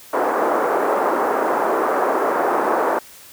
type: band-pass noise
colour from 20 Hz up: pink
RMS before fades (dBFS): -19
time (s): 0.13-2.99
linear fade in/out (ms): 5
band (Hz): 360 to 1300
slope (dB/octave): 24
effects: white hiss -43 dBFS RMS until 3.32 s